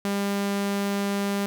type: tone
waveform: sawtooth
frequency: 200.2 Hz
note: G3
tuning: 37 cents sharp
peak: -20 dBFS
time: 0.05-1.46 s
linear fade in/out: 0 ms
effects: none